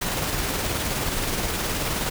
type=noise with tremolo; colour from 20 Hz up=pink; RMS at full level=-25 dBFS; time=0.01-2.1 s; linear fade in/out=10 ms; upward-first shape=square; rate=19 Hz; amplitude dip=25%; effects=none